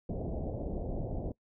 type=low-pass noise; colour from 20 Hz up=pink; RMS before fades=-36 dBFS; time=0.09-1.32 s; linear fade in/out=5 ms; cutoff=700 Hz; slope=48 dB/octave; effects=noise-tail reverb RT60 0.1 s tail -21 dB re dry